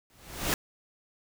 pink noise with exponential growth, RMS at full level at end -24 dBFS, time 0.1-0.54 s, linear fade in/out 1 ms, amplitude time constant 95 ms, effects none

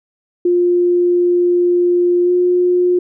sine tone with pitch glide, 352.6 to 357.7 Hz, F4 to F4, +17 to +41 cents, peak -10 dBFS, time 0.45-2.99 s, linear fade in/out 5 ms, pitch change +24 cents, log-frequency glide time 2.24-2.31 s, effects none

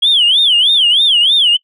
sine tone with vibrato, 3216 Hz, G7, 44 cents sharp, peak -6 dBFS, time 0.02-1.57 s, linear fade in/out 10 ms, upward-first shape sine, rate 3.2 Hz, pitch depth 230 cents each way, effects noise-tail reverb RT60 0.1 s tail -23 dB re dry + tanh soft clip ceiling -3 dBFS

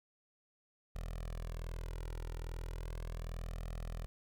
sawtooth tone with flanger, 41.2 Hz, E1, in tune, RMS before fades -42 dBFS, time 0.95-4.06 s, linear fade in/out 0 ms, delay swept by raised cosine 1.6 to 2.14 ms, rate 0.36 Hz, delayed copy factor +0.9, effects none

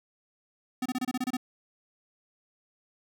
square tone bursts, 253.2 Hz, B3, 43 cents sharp, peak -28 dBFS, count 9, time 0.82-1.369 s, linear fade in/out 5 ms, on 37 ms, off 27 ms, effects none

